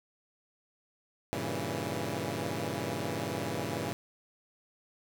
10% pulse chord, G diminished seventh, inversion none, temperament equal, 98 / 116.54 / 138.59 / 164.81 Hz, G2 / Bb2 / Db3 / Fb3, 0 / 0 / 0 / 0 cents, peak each -30 dBFS, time 1.33-3.93 s, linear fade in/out 0 ms, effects none

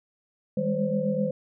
sine tone cluster, 159.5 / 200 / 207.7 / 514 / 559 Hz, D#3 / G3 / G#3 / C5 / C#5, +43 / +35 / 0 / -31 / +14 cents, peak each -32 / -28 / -31 / -27 / -36 dBFS, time 0.57-1.31 s, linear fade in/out 5 ms, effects none

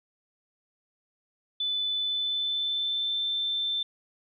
sine tone with pitch glide, 3499 to 3550 Hz, A7 to A7, -10 to +15 cents, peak -26 dBFS, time 1.6-3.83 s, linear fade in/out 5 ms, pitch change +25 cents, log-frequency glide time 1.95-3.23 s, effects none

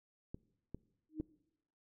clicks, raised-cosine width 3 ms, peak -31 dBFS, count 3, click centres 0.345 / 0.746 / 1.2 s
sine tone with exponential growth, 311.1 Hz, D#4, in tune, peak -34 dBFS, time 1.09-1.21 s, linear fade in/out 2 ms, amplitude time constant 24 ms
effects noise-tail reverb RT60 0.9 s tail -22 dB re dry

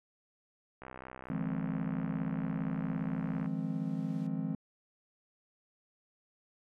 click train, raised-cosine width 0.5 ms, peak -29 dBFS, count 171, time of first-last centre 0.82-3.46 s, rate 64.4 Hz
violet noise with exponential growth, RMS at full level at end -38 dBFS, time 1.23-4.27 s, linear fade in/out 5 ms, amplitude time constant 660 ms
triangle chord, F minor seventh, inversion third, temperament just, 157.15 / 174.61 / 209.5 / 261.9 Hz, Eb3 / F3 / Ab3 / C4, +18 / 0 / +15 / +2 cents, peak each -36 dBFS, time 1.3-4.55 s, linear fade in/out 2 ms
effects low-pass 2000 Hz 12 dB/octave

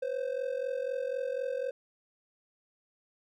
triangle ring-modulated tone, 519 Hz, C5, 14 cents flat, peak -26 dBFS, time 0.02-1.71 s, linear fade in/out 5 ms, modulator 22 Hz, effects none

